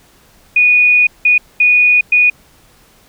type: tone bursts at uneven times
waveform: sine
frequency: 2465 Hz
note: D#7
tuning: 17 cents flat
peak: -6 dBFS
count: 4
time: 0.56-1.07 / 1.25-1.38 / 1.6-2.01 / 2.12-2.3 s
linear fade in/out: 5 ms
effects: pink hiss -48 dBFS RMS until 3.08 s